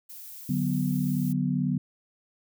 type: noise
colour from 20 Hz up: violet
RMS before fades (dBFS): -43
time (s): 0.09-1.33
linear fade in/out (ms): 10
type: chord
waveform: sine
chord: B minor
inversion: first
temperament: equal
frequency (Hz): 146.83 / 185 / 246.9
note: D3 / F#3 / B3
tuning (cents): 0 / 0 / 0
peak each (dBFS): -28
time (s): 0.49-1.78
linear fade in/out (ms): 5
effects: none